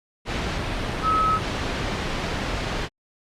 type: tone in noise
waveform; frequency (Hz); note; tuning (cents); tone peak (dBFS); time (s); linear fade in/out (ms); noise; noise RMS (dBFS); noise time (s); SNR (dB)
sine; 1286; E6; -43; -18; 1.02-1.4; 50; pink; -26; 0.25-2.89; +5
effects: low-pass 4000 Hz 12 dB/octave + Opus 48 kbps